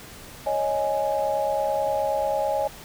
sine chord, C# suspended second, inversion none, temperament just, 554.4 / 623.7 / 831.5 Hz, C#5 / D#5 / G#5, 0 / +4 / +2 cents, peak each -26 dBFS, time 0.46-2.68 s, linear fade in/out 10 ms, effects pink hiss -43 dBFS RMS until 2.84 s

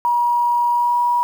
sine tone with pitch glide, 958 to 964.1 Hz, A#5 to B5, +47 to -42 cents, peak -14 dBFS, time 0.05-1.23 s, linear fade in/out 0 ms, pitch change +11 cents, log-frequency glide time 0.7-0.98 s, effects 7-bit

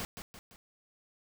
pink noise with echo, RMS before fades -38 dBFS, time 0-0.05 s, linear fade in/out 0 ms, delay 170 ms, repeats 3, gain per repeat -6 dB, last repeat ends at 0.56 s, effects none

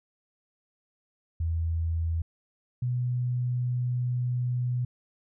sine tone pair in turn, 82.41 / 123.74 Hz, E2 / B2, 0 / +4 cents, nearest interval perfect fifth, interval 704 cents, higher second, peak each -25 / -25 dBFS, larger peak neither, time 1.4-2.22 / 2.82-4.85 s, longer second, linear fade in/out 5 ms, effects none

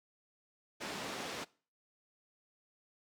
pink band-pass noise, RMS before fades -42 dBFS, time 0.8-1.45 s, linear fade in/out 20 ms, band 230 to 6000 Hz, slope 12 dB/octave, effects noise-tail reverb RT60 0.4 s tail -22 dB re dry

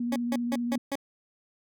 sine tone with vibrato, 239.2 Hz, A#3, 45 cents sharp, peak -27 dBFS, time 0-0.78 s, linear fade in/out 5 ms, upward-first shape square, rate 15 Hz, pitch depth 16 cents each way
20% pulse tone bursts, 277.2 Hz, C#4, in tune, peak -23 dBFS, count 5, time 0.12-0.955 s, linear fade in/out 2 ms, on 39 ms, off 160 ms
effects none

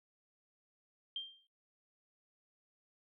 sine tone with exponential decay, 3174 Hz, G7, 21 cents sharp, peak -35 dBFS, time 1.16-1.47 s, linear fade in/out 2 ms, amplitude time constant 67 ms, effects noise-tail reverb RT60 0.4 s tail -25 dB re dry

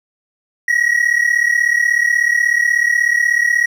triangle tone pair together, 1889 / 1925.4 Hz, A#6 / B6, +22 / -45 cents, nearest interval unison, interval 33 cents, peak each -13 dBFS, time 0.68-3.66 s, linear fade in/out 5 ms, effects none

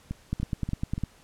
two click trains, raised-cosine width 5 ms, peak -19 / -15 dBFS, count 4 / 8, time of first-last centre 0.11-0.98 / 0.33-1.036 s, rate 3.45 / 9.91 Hz, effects pink hiss -57 dBFS RMS until 1.23 s + low-pass 11000 Hz 12 dB/octave

